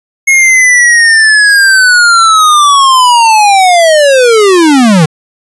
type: linear sweep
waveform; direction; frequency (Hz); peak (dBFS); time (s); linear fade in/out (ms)
square; down; 2170 to 146.9; -3; 0.27-5.06; 10
effects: resampled to 24000 Hz